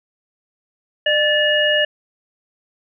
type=tone cluster; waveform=sine; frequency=601 / 1746 / 2874 Hz; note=D5 / A6 / F7; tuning=+40 / -14 / +49 cents; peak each=-18 dBFS; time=1.06-1.85 s; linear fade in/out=5 ms; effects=none